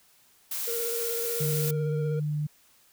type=noise; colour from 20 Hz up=blue; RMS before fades=-32 dBFS; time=0.51-1.71 s; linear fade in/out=5 ms
type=tone with vibrato; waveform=triangle; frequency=466.2 Hz; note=A#4; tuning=in tune; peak=-29 dBFS; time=0.67-2.2 s; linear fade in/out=10 ms; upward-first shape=sine; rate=16 Hz; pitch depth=25 cents each way
type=tone with pitch glide; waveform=sine; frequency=148.8 to 149.66 Hz; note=D3 to D3; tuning=+23 to +33 cents; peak=-26 dBFS; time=1.4-2.47 s; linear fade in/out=10 ms; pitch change=+10 cents; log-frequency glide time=1.7-2.29 s
effects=white hiss -61 dBFS RMS until 2.92 s